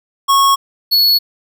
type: tone pair in turn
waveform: square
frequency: 1100 / 4389 Hz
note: C#6 / C#8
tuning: -14 / -18 cents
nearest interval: 2 octaves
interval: 2396 cents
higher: second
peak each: -9 dBFS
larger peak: neither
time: 0.28-0.56 / 0.91-1.19 s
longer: neither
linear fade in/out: 20 ms
effects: none